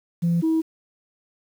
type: tone pair in turn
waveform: sine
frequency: 170.3 / 321.5 Hz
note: F3 / E4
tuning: -43 / -43 cents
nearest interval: major seventh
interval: 1100 cents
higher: second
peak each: -16 dBFS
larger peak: neither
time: 0.22-0.42 / 0.42-0.62 s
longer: neither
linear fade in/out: 20 ms
effects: tanh soft clip ceiling -15 dBFS + 8-bit